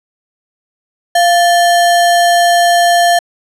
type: tone with sample-and-hold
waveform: sine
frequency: 694 Hz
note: F5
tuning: 11 cents flat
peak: -6 dBFS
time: 1.15-3.19 s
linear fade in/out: 5 ms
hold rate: 2450 Hz
effects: low-pass 11000 Hz 12 dB/octave